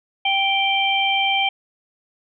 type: harmonic tone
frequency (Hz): 784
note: G5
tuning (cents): 0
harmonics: 1 / 3 / 4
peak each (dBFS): -21 / -21 / -21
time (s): 0.25-1.49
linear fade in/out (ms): 5
effects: none